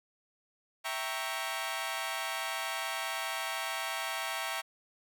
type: chord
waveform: 15% pulse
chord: E diminished seventh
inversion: none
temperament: equal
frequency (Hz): 659.3 / 784 / 932.3 / 1108.7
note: E5 / G5 / Bb5 / Db6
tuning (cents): 0 / 0 / 0 / 0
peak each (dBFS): -33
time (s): 0.84-4.62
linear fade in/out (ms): 20
effects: none